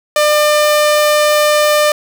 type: tone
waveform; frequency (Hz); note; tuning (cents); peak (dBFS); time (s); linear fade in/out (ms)
sawtooth; 599; D5; +34; -5; 0.16-1.92; 2
effects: none